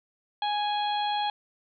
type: harmonic tone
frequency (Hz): 830.6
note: G#5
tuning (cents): 0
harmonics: 1 / 2 / 3 / 4 / 5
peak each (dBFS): -26 / -40 / -42 / -34 / -40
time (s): 0.42-1.3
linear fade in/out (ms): 2
effects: none